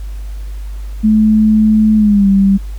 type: tone with pitch glide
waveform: sine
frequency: 216.2 to 195.98 Hz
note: A3 to G3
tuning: -30 to 0 cents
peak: -6 dBFS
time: 1.03-2.58 s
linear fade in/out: 20 ms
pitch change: -170 cents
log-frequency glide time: 1.96-2.28 s
effects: added 50 Hz sine -21 dBFS peak until 2.78 s + pink hiss -44 dBFS RMS until 2.78 s